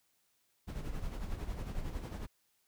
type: noise with tremolo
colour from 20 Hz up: brown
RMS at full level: -37 dBFS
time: 0.67-2.27 s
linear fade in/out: 20 ms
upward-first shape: sine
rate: 11 Hz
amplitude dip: 55%
effects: white hiss -75 dBFS RMS until 2.67 s